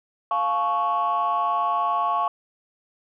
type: chord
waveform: sine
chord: F augmented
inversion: none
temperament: equal with one note detuned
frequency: 698.5 / 861.4 / 1108.7 Hz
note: F5 / A5 / C#6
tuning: 0 / -37 / 0 cents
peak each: -25 / -26 / -21 dBFS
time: 0.31-2.28 s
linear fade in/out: 2 ms
effects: tanh soft clip ceiling -15 dBFS